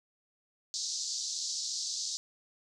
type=band-pass noise; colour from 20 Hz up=pink; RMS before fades=-36 dBFS; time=0.74-2.17 s; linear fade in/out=0 ms; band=4200 to 7100 Hz; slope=48 dB/octave; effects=none